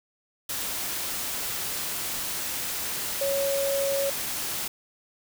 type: tone in noise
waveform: sine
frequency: 554.4 Hz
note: C#5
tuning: in tune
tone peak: -24 dBFS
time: 3.21-4.1 s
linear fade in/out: 5 ms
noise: white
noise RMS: -31 dBFS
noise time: 0.49-4.68 s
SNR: +4 dB
effects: none